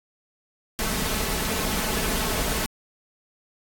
pink noise with comb filter, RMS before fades -26 dBFS, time 0.79-2.66 s, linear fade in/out 0 ms, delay 4.6 ms, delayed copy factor +0.5, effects AAC 64 kbps

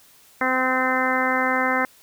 harmonic tone, 258 Hz, C4, 24 cents flat, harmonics 1 / 2 / 3 / 4 / 5 / 6 / 7 / 8, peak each -27 / -27 / -27 / -27 / -27 / -27 / -27 / -27 dBFS, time 0.41-1.85 s, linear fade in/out 2 ms, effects white hiss -53 dBFS RMS until 2.02 s

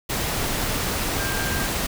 sine tone in noise, 1592 Hz, G6, 26 cents sharp, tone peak -30 dBFS, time 1.19-1.67 s, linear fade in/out 10 ms, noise pink, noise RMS -25 dBFS, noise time 0.09-1.87 s, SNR -8 dB, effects none

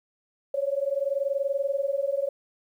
sine tone pair together, 545.4 / 566 Hz, C#5 / C#5, -28 / +36 cents, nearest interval minor second, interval 64 cents, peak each -27 dBFS, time 0.54-2.29 s, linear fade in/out 5 ms, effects 10-bit

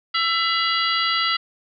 harmonic tone with a mistuned harmonic, 668 Hz, E5, 23 cents sharp, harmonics 2 / 3 / 4 / 5 / 6 / 7, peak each -23 / -25 / -26 / -27 / -28 / -28 dBFS, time 0.14-1.37 s, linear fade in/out 10 ms, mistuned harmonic 4, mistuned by +120 cents, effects none

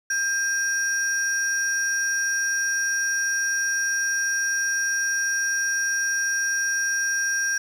sine tone pair together, 1597 / 5691 Hz, G6 / F8, +32 / +32 cents, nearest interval octave + minor seventh, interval 2200 cents, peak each -21 / -24 dBFS, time 0.1-7.58 s, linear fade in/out 5 ms, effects tanh soft clip ceiling -18 dBFS + 8-bit

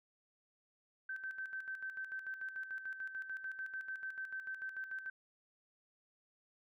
sine tone with tremolo, 1547 Hz, G6, 23 cents flat, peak -39 dBFS, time 1.09-5.1 s, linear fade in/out 5 ms, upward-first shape square, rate 6.8 Hz, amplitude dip 60%, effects none

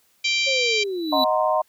harmonic tone, 784 Hz, G5, in tune, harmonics 3 / 4 / 5 / 6 / 7 / 8 / 9, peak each -22 / -26 / -27 / -28 / -35 / -36 / -36 dBFS, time 0.24-0.84 s, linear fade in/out 10 ms
sine linear sweep, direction down, 554.4 to 246.9 Hz, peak -24 dBFS, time 0.46-1.25 s, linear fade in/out 20 ms
triangle tone with exponential growth, 3951 Hz, B7, in tune, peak -17 dBFS, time 0.78-1.24 s, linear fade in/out 2 ms, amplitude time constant 100 ms
sine chord, C half-diminished seventh, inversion first, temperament equal, 622.3 / 740 / 932.3 / 1046.5 Hz, Eb5 / Gb5 / Bb5 / C6, 0 / 0 / 0 / 0 cents, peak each -21 / -24 / -25 / -24 dBFS, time 1.12-1.62 s, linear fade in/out 10 ms
effects white hiss -62 dBFS RMS until 1.68 s

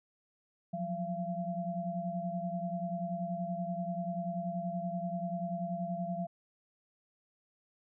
sine tone cluster, 174.5 / 184.9 / 682 Hz, F3 / F#3 / F5, -1 / -1 / -41 cents, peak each -38 / -39 / -37 dBFS, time 0.73-6.27 s, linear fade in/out 10 ms, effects none

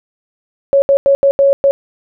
sine tone bursts at uneven times, 554.4 Hz, C#5, in tune, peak -6 dBFS, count 6, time 0.73-0.82 / 0.89-0.97 / 1.06-1.15 / 1.23-1.31 / 1.39-1.53 / 1.64-1.71 s, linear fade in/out 0 ms, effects none

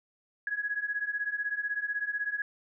sine beating tone pair, 1661.2 / 1677.2 Hz, G#6 / G#6, 0 / +17 cents, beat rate 16 Hz, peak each -34 / -32 dBFS, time 0.47-2.42 s, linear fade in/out 2 ms, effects none

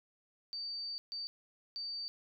sine tone bursts at uneven times, 4612 Hz, D8, 32 cents flat, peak -38 dBFS, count 3, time 0.53-0.98 / 1.12-1.27 / 1.76-2.08 s, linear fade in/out 0 ms, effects none

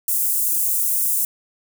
white high-pass noise, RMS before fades -20 dBFS, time 0.08-1.25 s, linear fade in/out 2 ms, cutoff 8300 Hz, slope 24 dB/octave, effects none

